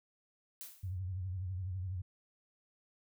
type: noise with exponential decay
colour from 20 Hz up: blue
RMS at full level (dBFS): -44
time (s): 0.61-0.99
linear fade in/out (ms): 0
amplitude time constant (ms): 82
type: tone with vibrato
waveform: sine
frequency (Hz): 92.5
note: F#2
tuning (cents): 0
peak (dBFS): -36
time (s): 0.83-2.02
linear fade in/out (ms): 10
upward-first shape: triangle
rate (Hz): 12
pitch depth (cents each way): 110
effects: none